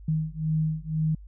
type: beating tone pair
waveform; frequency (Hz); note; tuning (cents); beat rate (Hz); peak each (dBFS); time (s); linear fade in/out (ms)
sine; 156.1 / 158.1; D#3 / D#3; +6 / +28; 2; -27; 0.08-1.15; 5
effects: added 50 Hz sine -42 dBFS peak until 1.27 s